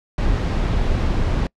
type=noise; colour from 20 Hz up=brown; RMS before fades=-19 dBFS; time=0.18-1.47 s; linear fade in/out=2 ms; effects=noise-tail reverb RT60 0.1 s tail -26 dB re dry + low-pass 5000 Hz 12 dB/octave